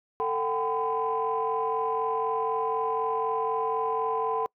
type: tone cluster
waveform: sine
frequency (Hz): 446.6 / 745 / 789 / 1012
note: A4 / F#5 / G5 / B5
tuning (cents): +26 / +12 / +11 / +42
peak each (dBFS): -28 / -34 / -33 / -28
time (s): 0.2-4.46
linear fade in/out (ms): 0
effects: noise-tail reverb RT60 0.1 s tail -26 dB re dry + tanh soft clip ceiling -17 dBFS